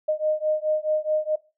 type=beating tone pair; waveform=sine; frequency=614 / 618.7 Hz; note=D#5 / D#5; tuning=-23 / -10 cents; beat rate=4.7 Hz; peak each=-24 / -24 dBFS; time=0.08-1.36 s; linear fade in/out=10 ms; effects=noise-tail reverb RT60 0.3 s tail -20 dB re dry